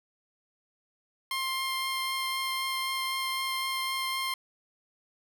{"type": "tone with vibrato", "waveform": "15% pulse", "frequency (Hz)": 1058, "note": "C6", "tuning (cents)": 19, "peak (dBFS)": -23, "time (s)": [1.31, 4.34], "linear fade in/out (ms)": 2, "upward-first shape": "triangle", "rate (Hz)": 3.9, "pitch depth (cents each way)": 8, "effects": []}